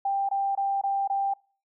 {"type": "tone bursts", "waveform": "sine", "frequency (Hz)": 790, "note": "G5", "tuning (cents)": 13, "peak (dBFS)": -23, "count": 5, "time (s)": [0.05, 1.338], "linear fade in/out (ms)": 5, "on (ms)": 240, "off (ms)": 22, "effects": ["noise-tail reverb RT60 0.4 s tail -25 dB re dry"]}